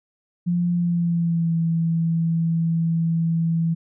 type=tone with pitch glide; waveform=sine; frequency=174.61 to 165.19 Hz; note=F3 to E3; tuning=0 to +4 cents; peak=-18 dBFS; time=0.46-3.75 s; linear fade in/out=20 ms; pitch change=-96 cents; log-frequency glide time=0.73-1.55 s; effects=none